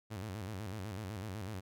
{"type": "tone with vibrato", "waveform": "sawtooth", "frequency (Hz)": 100.9, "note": "G#2", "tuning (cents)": -49, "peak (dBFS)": -36, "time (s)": [0.1, 1.61], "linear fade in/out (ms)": 20, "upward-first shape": "square", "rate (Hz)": 8, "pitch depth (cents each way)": 140, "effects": []}